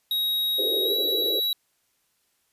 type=tone with pitch glide; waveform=square; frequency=3800 to 3898 Hz; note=A#7 to B7; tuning=+33 to -23 cents; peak=-23 dBFS; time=0.11-1.53 s; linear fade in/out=2 ms; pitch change=+44 cents; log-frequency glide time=0.84-0.93 s
type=band-pass noise; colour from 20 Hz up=white; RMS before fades=-30 dBFS; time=0.58-1.4 s; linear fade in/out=10 ms; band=360 to 490 Hz; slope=48 dB/octave
effects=white hiss -70 dBFS RMS until 2.52 s + resampled to 32000 Hz